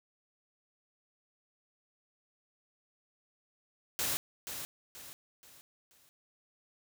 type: noise with echo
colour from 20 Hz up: white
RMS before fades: -33 dBFS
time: 3.99-4.17 s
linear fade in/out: 0 ms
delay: 480 ms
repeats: 4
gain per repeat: -8 dB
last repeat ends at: 6.09 s
effects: none